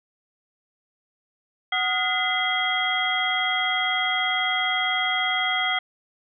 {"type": "tone cluster", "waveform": "sine", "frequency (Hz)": [746, 1248, 1433, 2037, 3261], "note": ["F#5", "D#6", "F6", "C7", "G#7"], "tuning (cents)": [14, 5, 44, -47, -32], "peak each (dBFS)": [-28, -32, -30, -25, -26], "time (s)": [1.72, 5.79], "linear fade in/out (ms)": 5, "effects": []}